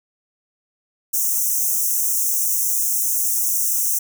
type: high-pass noise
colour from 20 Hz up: white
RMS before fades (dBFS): -20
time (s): 1.13-3.99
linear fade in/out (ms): 10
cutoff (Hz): 5700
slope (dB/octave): 96
effects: none